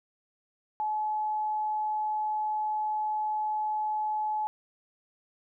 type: tone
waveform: sine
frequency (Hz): 855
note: A5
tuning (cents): -50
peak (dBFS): -27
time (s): 0.8-4.47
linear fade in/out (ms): 0
effects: none